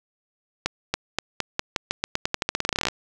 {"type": "accelerating click train", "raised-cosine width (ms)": 0.2, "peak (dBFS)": -5, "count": 25, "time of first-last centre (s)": [0.66, 2.885], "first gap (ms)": 280, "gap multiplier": 0.88, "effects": []}